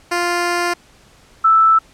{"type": "tone pair in turn", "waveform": ["10% pulse", "sine"], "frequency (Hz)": [349.2, 1318.4], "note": ["F4", "E6"], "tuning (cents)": [0, 0], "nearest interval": "octave + major seventh", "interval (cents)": 2300, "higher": "second", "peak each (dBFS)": -8, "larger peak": "neither", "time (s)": [[0.11, 0.74], [1.44, 1.79]], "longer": "first", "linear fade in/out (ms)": 10, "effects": ["pink hiss -49 dBFS RMS until 1.93 s", "low-pass 9000 Hz 12 dB/octave"]}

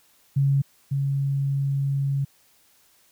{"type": "tone pair in turn", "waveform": "sine", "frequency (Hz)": [138.59, 138.59], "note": ["C#3", "C#3"], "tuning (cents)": [0, 0], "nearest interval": "unison", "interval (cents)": 0, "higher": "neither", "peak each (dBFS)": [-17, -21], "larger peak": "first", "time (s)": [[0.36, 0.62], [0.91, 2.25]], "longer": "second", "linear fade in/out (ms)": 10, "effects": ["white hiss -60 dBFS RMS until 3.11 s"]}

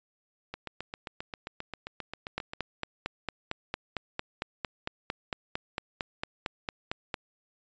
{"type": "two click trains", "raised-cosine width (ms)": 0.3, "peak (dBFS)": [-21, -15], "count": [16, 22], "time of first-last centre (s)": [[0.54, 2.535], [2.38, 7.142]], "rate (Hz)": [7.52, 4.41], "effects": ["resampled to 16000 Hz"]}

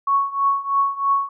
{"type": "tone with tremolo", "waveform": "sine", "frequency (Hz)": 1109, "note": "C#6", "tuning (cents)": 0, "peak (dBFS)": -13, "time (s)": [0.07, 1.29], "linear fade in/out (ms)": 5, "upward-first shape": "triangle", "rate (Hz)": 3.1, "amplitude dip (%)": 90, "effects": []}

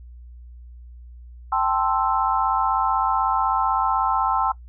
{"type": "chord", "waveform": "sine", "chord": "A minor seventh", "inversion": "third", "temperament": "equal", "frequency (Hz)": [784, 880, 1046.5, 1318.5], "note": ["G5", "A5", "C6", "E6"], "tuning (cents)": [0, 0, 0, 0], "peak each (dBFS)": -24, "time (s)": [1.52, 4.52], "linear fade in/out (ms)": 5, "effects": ["noise-tail reverb RT60 0.1 s tail -19 dB re dry", "added 60 Hz sine -39 dBFS peak until 4.68 s"]}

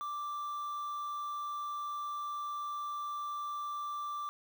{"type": "tone with quantisation", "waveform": "triangle", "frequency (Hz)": 1174.7, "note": "D6", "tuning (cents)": 0, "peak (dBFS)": -34, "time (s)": [0.01, 4.29], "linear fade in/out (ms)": 0, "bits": 9, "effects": []}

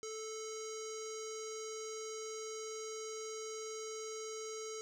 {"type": "tone with low-pass filter", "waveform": "square", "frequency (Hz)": 437.9, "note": "A4", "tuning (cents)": -8, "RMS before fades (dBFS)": -44, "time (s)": [0.03, 4.81], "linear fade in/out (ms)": 0, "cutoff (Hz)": 6500, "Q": 8.1, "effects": ["12-bit"]}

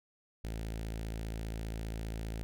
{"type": "tone with notch filter", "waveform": "sawtooth", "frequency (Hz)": 55, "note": "A1", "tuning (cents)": 0, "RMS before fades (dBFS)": -39, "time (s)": [0.44, 2.43], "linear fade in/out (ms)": 0, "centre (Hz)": 1100, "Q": 1.5, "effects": []}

